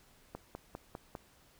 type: click train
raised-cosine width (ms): 1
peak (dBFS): -27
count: 5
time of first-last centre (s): 0.35-1.152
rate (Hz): 4.99
effects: pink hiss -64 dBFS RMS until 1.59 s